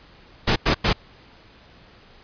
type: noise bursts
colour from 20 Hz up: pink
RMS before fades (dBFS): -18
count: 3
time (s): 0.47-0.931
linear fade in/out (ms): 10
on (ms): 91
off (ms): 94
effects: pink hiss -50 dBFS RMS until 2.23 s + resampled to 11025 Hz